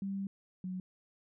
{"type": "tone pair in turn", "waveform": "sine", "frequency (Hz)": [196, 184.62], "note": ["G3", "F#3"], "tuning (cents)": [0, -4], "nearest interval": "minor second", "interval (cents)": 104, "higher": "first", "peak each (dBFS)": [-34, -36], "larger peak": "first", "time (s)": [[0.02, 0.27], [0.64, 0.8]], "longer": "first", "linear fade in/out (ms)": 2, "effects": []}